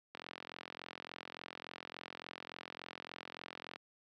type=click train; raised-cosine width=0.3 ms; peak=-28 dBFS; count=158; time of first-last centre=0.15-3.759 s; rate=43.5 Hz; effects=high-pass 200 Hz 12 dB/octave